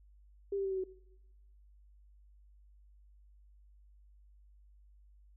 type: tone with pitch steps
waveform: sine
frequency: 397.9 / 392 / 386.1 / 380.4 / 374.7 Hz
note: G4 / G4 / G4 / F#4 / F#4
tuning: +26 / 0 / -26 / +48 / +22 cents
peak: -32 dBFS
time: 0.52-0.84 s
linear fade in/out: 5 ms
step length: 64 ms
effects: noise-tail reverb RT60 0.9 s tail -19 dB re dry + added 50 Hz sine -58 dBFS peak until 5.36 s